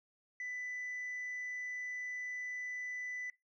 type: tone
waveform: sine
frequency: 1992 Hz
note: B6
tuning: 14 cents sharp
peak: -37 dBFS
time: 0.4-3.3 s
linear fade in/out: 2 ms
effects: noise-tail reverb RT60 0.2 s tail -21 dB re dry + tanh soft clip ceiling -37 dBFS